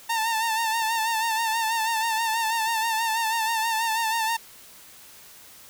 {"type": "tone with vibrato", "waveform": "sawtooth", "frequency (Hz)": 900, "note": "A5", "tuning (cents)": 39, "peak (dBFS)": -19, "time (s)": [0.09, 4.37], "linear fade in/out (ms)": 10, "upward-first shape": "sine", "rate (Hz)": 6.2, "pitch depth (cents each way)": 52, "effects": ["white hiss -48 dBFS RMS until 5.69 s"]}